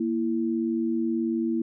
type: tone pair together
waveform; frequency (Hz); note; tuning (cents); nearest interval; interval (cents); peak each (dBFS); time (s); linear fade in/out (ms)
sine; 233.1 / 331.6; A#3 / E4; 0 / +10; tritone; 610; -26; 0-1.62; 5
effects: none